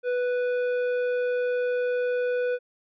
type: tone with tanh clipping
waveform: triangle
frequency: 493.9 Hz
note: B4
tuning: in tune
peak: -25 dBFS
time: 0.03-2.59 s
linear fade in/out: 50 ms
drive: 16 dB
effects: low-pass 3000 Hz 12 dB/octave